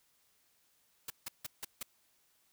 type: noise bursts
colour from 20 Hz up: white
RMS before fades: -40 dBFS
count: 5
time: 1.08-1.83 s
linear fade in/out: 5 ms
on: 22 ms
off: 160 ms
effects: white hiss -72 dBFS RMS until 2.52 s